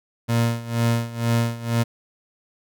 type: tone with tremolo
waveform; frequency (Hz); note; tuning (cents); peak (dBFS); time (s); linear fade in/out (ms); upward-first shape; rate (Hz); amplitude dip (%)
30% pulse; 116.8; A#2; +4; -14; 0.28-1.84; 20; sine; 2.1; 85
effects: none